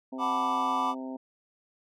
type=harmonic tone; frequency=130.81 Hz; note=C3; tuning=in tune; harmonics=2 / 3 / 4 / 5 / 6 / 7; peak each=-35 / -48 / -45 / -45 / -50 / -48 dBFS; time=0.12-1.17 s; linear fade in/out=10 ms
type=chord; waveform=triangle; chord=B minor seventh; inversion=second; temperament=equal; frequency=740 / 880 / 987.8 / 1174.7 Hz; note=F#5 / A5 / B5 / D6; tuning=0 / 0 / 0 / 0 cents; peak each=-32 / -32 / -28 / -28 dBFS; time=0.18-0.95 s; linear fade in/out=50 ms
effects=none